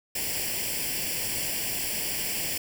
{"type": "noise with comb filter", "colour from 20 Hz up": "white", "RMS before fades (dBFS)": -30, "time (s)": [0.15, 2.58], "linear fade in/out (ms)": 5, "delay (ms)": 0.39, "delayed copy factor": 0.8, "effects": []}